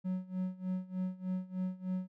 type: tone with tremolo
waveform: triangle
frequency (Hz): 185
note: F#3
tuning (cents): 0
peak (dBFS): -29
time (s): 0.04-2.08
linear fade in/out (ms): 20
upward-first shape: sine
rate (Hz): 3.3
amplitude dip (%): 90
effects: none

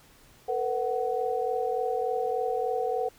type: tone cluster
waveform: sine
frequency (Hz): 453.2 / 496.6 / 746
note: A#4 / B4 / F#5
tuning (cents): -49 / +9 / +14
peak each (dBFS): -30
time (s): 0.48-3.09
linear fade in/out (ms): 10
effects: pink hiss -57 dBFS RMS until 3.18 s

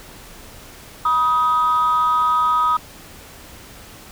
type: tone pair together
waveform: sine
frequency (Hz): 972 / 1255.9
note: B5 / D#6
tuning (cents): -28 / +16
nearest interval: major third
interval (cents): 444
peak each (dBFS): -19 / -14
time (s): 1.05-2.77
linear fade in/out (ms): 5
effects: tanh soft clip ceiling -10 dBFS + pink hiss -41 dBFS RMS until 4.11 s

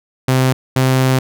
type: tone pair in turn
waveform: sawtooth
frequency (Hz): 130 / 130.47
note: C3 / C3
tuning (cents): -11 / -5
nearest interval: unison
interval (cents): 6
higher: second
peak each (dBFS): -7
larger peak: neither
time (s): 0.28-0.53 / 0.76-1.19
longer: second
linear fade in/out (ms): 5
effects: none

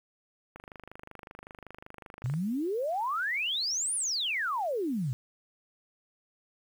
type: click train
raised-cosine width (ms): 0.5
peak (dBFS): -29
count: 46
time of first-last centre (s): 0.56-2.339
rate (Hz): 25.3
type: exponential two-way sweep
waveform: sine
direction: up then down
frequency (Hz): 116.3 to 10070 to 116.3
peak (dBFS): -28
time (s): 2.24-5.13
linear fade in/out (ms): 0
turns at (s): 3.95
effects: 9-bit

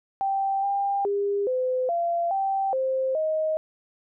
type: tone with pitch steps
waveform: sine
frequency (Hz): 782 / 797 / 403.3 / 510 / 685 / 779 / 525 / 627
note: G5 / G5 / G4 / C5 / F5 / G5 / C5 / D#5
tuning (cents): -4 / +28 / +49 / -44 / -34 / -11 / +6 / +13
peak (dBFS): -22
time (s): 0.21-3.57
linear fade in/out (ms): 0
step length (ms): 420
effects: none

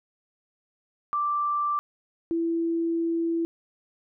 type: tone pair in turn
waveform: sine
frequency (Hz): 1174.7 / 333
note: D6 / E4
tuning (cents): 0 / +18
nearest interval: octave + minor seventh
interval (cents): 2182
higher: first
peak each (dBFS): -23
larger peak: neither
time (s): 1.13-1.79 / 2.31-3.45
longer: second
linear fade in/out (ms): 0
effects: none

